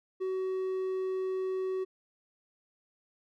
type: tone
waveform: triangle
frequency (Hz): 376.2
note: F#4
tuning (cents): +29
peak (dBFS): -28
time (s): 0.2-1.85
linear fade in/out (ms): 20
effects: none